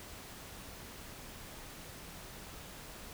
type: silence
effects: pink hiss -49 dBFS RMS until 3.13 s